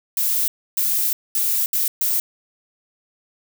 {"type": "noise bursts at uneven times", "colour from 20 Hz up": "violet", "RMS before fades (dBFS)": -20, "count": 5, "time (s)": [[0.17, 0.48], [0.77, 1.13], [1.35, 1.66], [1.73, 1.88], [2.01, 2.2]], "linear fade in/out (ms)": 2, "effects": []}